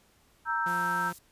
sine chord, E diminished, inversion second, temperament equal, 932.3 / 1318.5 / 1568 Hz, Bb5 / E6 / G6, 0 / 0 / 0 cents, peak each -31 dBFS, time 0.45-1.13 s, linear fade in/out 50 ms
sawtooth tone, 174.4 Hz, F3, 2 cents flat, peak -33 dBFS, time 0.66-1.13 s, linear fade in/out 5 ms
pink high-pass noise, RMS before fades -49 dBFS, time 0.67-1.19 s, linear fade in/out 10 ms, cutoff 7600 Hz, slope 12 dB/octave
effects pink hiss -64 dBFS RMS until 1.31 s + resampled to 32000 Hz

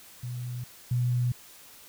sine tone pair in turn, 122.9 / 122.9 Hz, B2 / B2, -8 / -8 cents, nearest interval unison, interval 0 cents, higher neither, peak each -32 / -23 dBFS, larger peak second, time 0.23-0.64 / 0.91-1.32 s, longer neither, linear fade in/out 5 ms, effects white hiss -51 dBFS RMS until 1.88 s

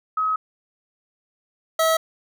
sine / 25% pulse tone pair in turn, 1274 / 646.5 Hz, D#6 / E5, +41 / -34 cents, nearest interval octave, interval 1175 cents, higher first, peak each -19 / -13 dBFS, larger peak second, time 0.17-0.36 / 1.79-1.97 s, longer first, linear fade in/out 5 ms, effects none

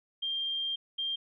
sine tone bursts at uneven times, 3189 Hz, G7, 29 cents sharp, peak -30 dBFS, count 2, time 0.22-0.76 / 0.98-1.16 s, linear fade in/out 10 ms, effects none

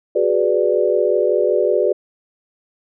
sine chord, G# half-diminished seventh, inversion third, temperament equal, 370 / 415.3 / 493.9 / 587.3 Hz, F#4 / G#4 / B4 / D5, 0 / 0 / 0 / 0 cents, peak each -19 dBFS, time 0.15-1.93 s, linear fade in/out 10 ms, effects none

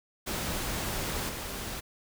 pink noise with level steps, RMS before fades -33 / -37 dBFS, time 0.26-1.81 s, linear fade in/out 20 ms, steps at 1.29 s, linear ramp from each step 2 ms, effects none

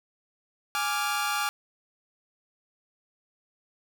sawtooth chord, D diminished, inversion second, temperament equal, 830.6 / 1174.7 / 1396.9 Hz, Ab5 / D6 / F6, 0 / 0 / 0 cents, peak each -27 dBFS, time 0.75-1.49 s, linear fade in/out 0 ms, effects none

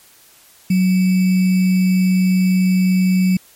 sine tone with sample-and-hold, 185.3 Hz, F#3, 3 cents sharp, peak -11 dBFS, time 0.7-3.37 s, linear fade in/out 5 ms, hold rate 2450 Hz, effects white hiss -48 dBFS RMS until 3.55 s + MP3 64 kbps

